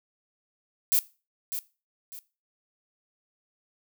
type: noise with echo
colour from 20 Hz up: violet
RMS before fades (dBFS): -22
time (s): 0.92-0.99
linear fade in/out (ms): 0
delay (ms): 600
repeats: 2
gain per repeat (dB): -10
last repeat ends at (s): 2.19
effects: noise-tail reverb RT60 0.3 s tail -18 dB re dry